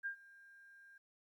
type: tone with ADSR envelope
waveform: sine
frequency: 1602 Hz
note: G6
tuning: 37 cents sharp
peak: -36 dBFS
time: 0.03-0.98 s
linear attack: 29 ms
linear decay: 95 ms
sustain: -22 dB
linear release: 6 ms
effects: 13-bit